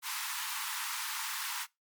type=high-pass noise; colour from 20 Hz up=pink; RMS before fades=-37 dBFS; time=0.02-1.67 s; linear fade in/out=50 ms; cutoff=860 Hz; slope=96 dB/octave; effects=noise-tail reverb RT60 0.2 s tail -22 dB re dry + MP3 96 kbps